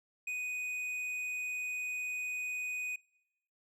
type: tone with tanh clipping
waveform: sine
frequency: 2489 Hz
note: D#7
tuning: in tune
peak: -36 dBFS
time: 0.27-2.96 s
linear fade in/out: 5 ms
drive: 8 dB
effects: noise-tail reverb RT60 0.9 s tail -24 dB re dry